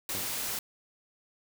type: noise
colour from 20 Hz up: white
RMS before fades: -34 dBFS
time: 0.09-0.59 s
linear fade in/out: 2 ms
type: tone with exponential decay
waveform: 10% pulse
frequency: 97.2 Hz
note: G2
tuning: 14 cents flat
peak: -28 dBFS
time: 0.14-0.39 s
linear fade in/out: 5 ms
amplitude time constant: 53 ms
effects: none